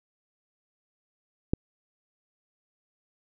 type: click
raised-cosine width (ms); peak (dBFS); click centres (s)
3; -10; 1.535
effects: none